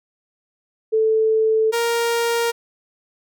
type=tone pair in turn; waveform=sine / sawtooth; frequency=440 / 467.3 Hz; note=A4 / A#4; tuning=0 / +4 cents; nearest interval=minor second; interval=104 cents; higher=second; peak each=-14 dBFS; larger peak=neither; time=0.92-1.72 / 1.72-2.52 s; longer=neither; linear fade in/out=20 ms; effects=none